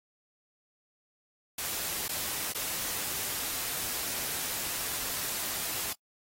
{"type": "noise with dropouts", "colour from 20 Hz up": "white", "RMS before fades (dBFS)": -34, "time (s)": [1.58, 5.93], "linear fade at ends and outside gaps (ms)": 5, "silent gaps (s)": [[2.082, 2.091], [2.525, 2.547]], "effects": ["noise-tail reverb RT60 0.1 s tail -25 dB re dry", "AAC 48 kbps"]}